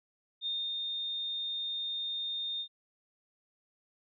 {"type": "tone with ADSR envelope", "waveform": "sine", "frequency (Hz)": 3650, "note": "A#7", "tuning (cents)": -37, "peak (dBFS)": -31, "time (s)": [0.41, 2.68], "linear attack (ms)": 52, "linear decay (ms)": 260, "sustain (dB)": -2, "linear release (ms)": 77, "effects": []}